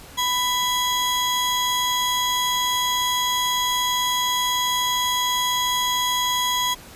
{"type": "tone pair together", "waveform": "35% pulse", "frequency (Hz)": [993, 3311], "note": ["B5", "G#7"], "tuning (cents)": [9, -6], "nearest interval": "octave + major sixth", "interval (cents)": 2085, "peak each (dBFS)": -21, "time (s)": [0.17, 6.75], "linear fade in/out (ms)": 20, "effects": ["pink hiss -43 dBFS RMS until 6.95 s", "resampled to 32000 Hz"]}